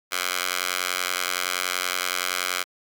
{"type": "tone with high-pass filter", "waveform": "10% pulse", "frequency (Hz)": 90.6, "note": "F#2", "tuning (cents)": -36, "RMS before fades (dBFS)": -27, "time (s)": [0.11, 2.64], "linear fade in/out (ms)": 20, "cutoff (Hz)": 1500, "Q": 0.79, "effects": ["Opus 48 kbps"]}